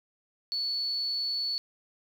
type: tone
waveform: sine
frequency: 4435 Hz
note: C#8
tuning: in tune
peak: -28 dBFS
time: 0.52-1.58 s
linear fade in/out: 0 ms
effects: 9-bit